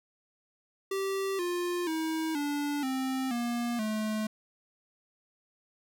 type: tone with pitch steps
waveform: square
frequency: 388.8 / 352.4 / 319.5 / 289.6 / 262.5 / 238 / 215.7 Hz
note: G4 / F4 / D#4 / D4 / C4 / A#3 / A3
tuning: -14 / +16 / +46 / -24 / +6 / +36 / -34 cents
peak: -30 dBFS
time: 0.91-4.27 s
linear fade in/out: 5 ms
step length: 480 ms
effects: none